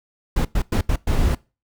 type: noise bursts at uneven times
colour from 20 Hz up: brown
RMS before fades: -18 dBFS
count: 5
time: 0.36-0.45 / 0.55-0.62 / 0.72-0.81 / 0.89-0.96 / 1.07-1.35 s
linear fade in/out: 5 ms
effects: noise-tail reverb RT60 0.3 s tail -22 dB re dry